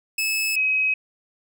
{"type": "tone pair in turn", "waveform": ["sawtooth", "sine"], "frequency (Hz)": [2600, 2541], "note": ["E7", "D#7"], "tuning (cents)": [-24, 36], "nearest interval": "unison", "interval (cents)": 40, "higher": "first", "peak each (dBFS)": -18, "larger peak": "neither", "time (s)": [[0.18, 0.56], [0.56, 0.94]], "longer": "neither", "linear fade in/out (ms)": 5, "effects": []}